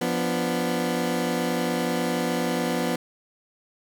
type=chord; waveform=20% pulse; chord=B diminished; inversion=second; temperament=equal; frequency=174.61 / 246.9 / 293.7 Hz; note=F3 / B3 / D4; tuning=0 / 0 / 0 cents; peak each=-23 / -21 / -27 dBFS; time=0.01-2.96 s; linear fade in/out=5 ms; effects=none